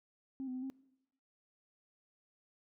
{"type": "tone with pitch steps", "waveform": "sine", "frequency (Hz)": [266.6, 254.4, 256.3, 266.4], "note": ["C4", "C4", "C4", "C4"], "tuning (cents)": [33, -48, -36, 31], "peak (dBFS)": -37, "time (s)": [0.4, 0.7], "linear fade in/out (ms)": 0, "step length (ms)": 75, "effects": ["noise-tail reverb RT60 0.9 s tail -22 dB re dry", "tanh soft clip ceiling -34 dBFS"]}